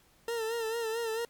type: tone with vibrato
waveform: 40% pulse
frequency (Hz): 454.8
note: A#4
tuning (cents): -43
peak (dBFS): -30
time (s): 0.28-1.25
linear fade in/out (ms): 2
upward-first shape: sine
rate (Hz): 4.5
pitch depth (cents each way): 59
effects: pink hiss -64 dBFS RMS until 1.29 s + MP3 96 kbps